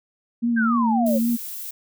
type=tone with vibrato; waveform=sine; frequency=230.9 Hz; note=A#3; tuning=16 cents flat; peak=-18 dBFS; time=0.42-1.37 s; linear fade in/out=20 ms; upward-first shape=triangle; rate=3.7 Hz; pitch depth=60 cents each way
type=exponential sweep; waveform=sine; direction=down; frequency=1636 to 520 Hz; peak=-21 dBFS; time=0.56-1.19 s; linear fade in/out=20 ms
type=noise; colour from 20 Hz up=violet; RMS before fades=-33 dBFS; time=1.06-1.71 s; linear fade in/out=5 ms
effects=none